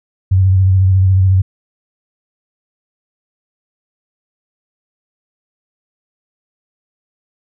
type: tone with vibrato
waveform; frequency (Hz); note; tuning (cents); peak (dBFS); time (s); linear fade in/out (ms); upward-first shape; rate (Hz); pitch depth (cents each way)
sine; 94.5; F#2; +37; -7; 0.31-1.42; 10; sine; 14; 36
effects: none